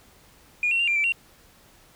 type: tone with pitch steps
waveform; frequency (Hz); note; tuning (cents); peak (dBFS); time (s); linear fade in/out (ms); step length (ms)
sine; 2435 / 2726 / 2784 / 2380 / 2325 / 2748; D#7 / F7 / F7 / D7 / D7 / F7; -38 / -43 / -6 / +22 / -18 / -29; -19; 0.63-1.122; 2; 82
effects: tanh soft clip ceiling -15 dBFS + pink hiss -55 dBFS RMS until 1.95 s